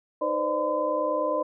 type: tone cluster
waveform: sine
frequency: 310.3 / 499.2 / 529 / 599 / 1017 Hz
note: D#4 / B4 / C5 / D5 / C6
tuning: -5 / +19 / +19 / +34 / -50 cents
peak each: -33 / -33 / -30 / -27 / -29 dBFS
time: 0.21-1.43 s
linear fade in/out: 10 ms
effects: none